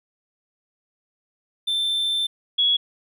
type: tone pair in turn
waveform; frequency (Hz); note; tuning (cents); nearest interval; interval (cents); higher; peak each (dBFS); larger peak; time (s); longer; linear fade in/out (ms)
triangle / sine; 3553 / 3354; A7 / G#7; +16 / +16; minor second; 100; first; -19 / -16; second; 1.67-2.27 / 2.58-2.77; first; 10
effects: none